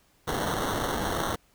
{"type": "noise with sample-and-hold", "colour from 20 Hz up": "white", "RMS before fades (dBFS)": -29, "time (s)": [0.27, 1.36], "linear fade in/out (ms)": 10, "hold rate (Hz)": 2450, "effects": ["pink hiss -64 dBFS RMS until 1.54 s"]}